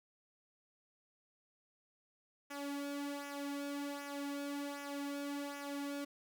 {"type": "tone with flanger", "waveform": "sawtooth", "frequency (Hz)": 284.3, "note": "C#4", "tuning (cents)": 44, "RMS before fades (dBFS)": -42, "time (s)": [2.5, 6.05], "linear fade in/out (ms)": 10, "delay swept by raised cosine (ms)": [0.23, 2.53], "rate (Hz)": 1.3, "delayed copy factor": -0.65, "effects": []}